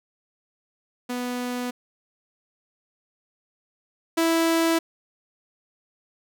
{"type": "tone pair in turn", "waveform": "sawtooth", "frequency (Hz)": [246.8, 329.4], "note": ["B3", "E4"], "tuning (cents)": [-1, -1], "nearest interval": "perfect fourth", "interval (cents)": 500, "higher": "second", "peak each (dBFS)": [-23, -15], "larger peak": "second", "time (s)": [[1.09, 1.71], [4.17, 4.79]], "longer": "neither", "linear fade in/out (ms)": 10, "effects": []}